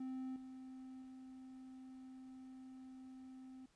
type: tone with level steps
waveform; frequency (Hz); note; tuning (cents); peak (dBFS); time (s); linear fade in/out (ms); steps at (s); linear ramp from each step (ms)
triangle; 260; C4; -11; -40 / -48 / -50; 0-3.66; 5; 0.36 / 1.02; 2
effects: pink hiss -75 dBFS RMS until 3.75 s + resampled to 22050 Hz